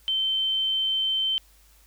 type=tone; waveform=sine; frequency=3097 Hz; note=G7; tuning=22 cents flat; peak=-22 dBFS; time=0.08-1.38 s; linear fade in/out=0 ms; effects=added 51 Hz sine -56 dBFS peak until 1.86 s + white hiss -59 dBFS RMS until 1.86 s